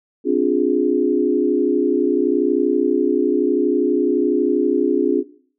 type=chord; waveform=sine; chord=D half-diminished seventh; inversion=third; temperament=equal with one note detuned; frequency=261.6 / 293.7 / 354.7 / 415.3 Hz; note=C4 / D4 / F4 / Ab4; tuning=0 / 0 / +27 / 0 cents; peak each=-21 / -19 / -19 / -20 dBFS; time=0.24-5.24 s; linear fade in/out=50 ms; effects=noise-tail reverb RT60 0.5 s tail -18 dB re dry